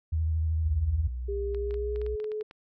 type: tone with vibrato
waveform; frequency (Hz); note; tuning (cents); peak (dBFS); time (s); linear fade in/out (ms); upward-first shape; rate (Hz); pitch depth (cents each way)
sine; 79.8; D#2; +44; -24; 0.12-1.08; 10; triangle; 13; 46
type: tone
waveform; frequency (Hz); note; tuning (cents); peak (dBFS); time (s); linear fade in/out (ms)
sine; 61.74; B1; 0; -31; 0.64-2.16; 10
type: tone with pitch glide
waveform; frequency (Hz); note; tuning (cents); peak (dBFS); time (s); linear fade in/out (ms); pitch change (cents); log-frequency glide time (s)
sine; 401.3 to 427.6; G4 to A4; +41 to -49; -30; 1.28-2.43; 10; +110; 1.48-2.24
type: clicks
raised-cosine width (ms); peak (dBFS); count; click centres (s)
0.3; -32; 11; 1.547 / 1.709 / 1.742 / 1.96 / 2.016 / 2.064 / 2.201 / 2.243 / 2.318 / 2.41 / 2.511
effects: none